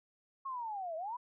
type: linear two-way sweep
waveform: sine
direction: down then up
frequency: 1100 to 622.3 to 1011 Hz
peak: -37 dBFS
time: 0.45-1.17 s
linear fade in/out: 10 ms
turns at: 0.96 s
effects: none